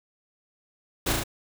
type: noise with echo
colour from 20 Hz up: pink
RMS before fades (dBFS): -25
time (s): 1.06-1.13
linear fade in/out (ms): 10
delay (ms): 36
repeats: 3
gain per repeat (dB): -2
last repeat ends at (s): 1.238
effects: none